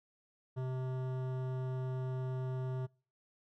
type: tone with hard clipping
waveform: sine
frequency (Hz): 129.2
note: C3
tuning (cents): -21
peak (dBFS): -37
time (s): 0.56-2.87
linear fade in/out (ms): 20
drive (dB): 15
effects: noise-tail reverb RT60 0.4 s tail -26 dB re dry